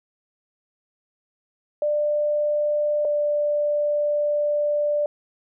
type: tone pair in turn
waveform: sine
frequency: 594 / 589.9 Hz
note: D5 / D5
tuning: +20 / +8 cents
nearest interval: unison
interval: 12 cents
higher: first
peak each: -19 dBFS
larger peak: neither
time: 1.82-3.05 / 3.05-5.06 s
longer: second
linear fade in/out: 2 ms
effects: none